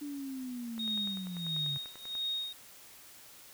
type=linear sweep; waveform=sine; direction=down; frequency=293.7 to 138.59 Hz; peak=-37 dBFS; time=0.01-1.78 s; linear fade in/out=10 ms
type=click train; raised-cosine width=0.5 ms; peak=-35 dBFS; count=15; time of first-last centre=0.78-2.153 s; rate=10.2 Hz
type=tone with tremolo; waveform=sine; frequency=3729 Hz; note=A#7; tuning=in tune; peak=-31 dBFS; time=0.79-2.53 s; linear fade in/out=5 ms; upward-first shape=sine; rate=1.5 Hz; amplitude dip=90%
effects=white hiss -54 dBFS RMS until 3.53 s